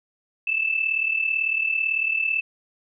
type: tone pair together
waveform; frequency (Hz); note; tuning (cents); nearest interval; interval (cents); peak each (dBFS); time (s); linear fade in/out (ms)
sine; 2627 / 2665; E7 / E7; -7 / +18; unison; 25; -22 / -26; 0.47-2.41; 5
effects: none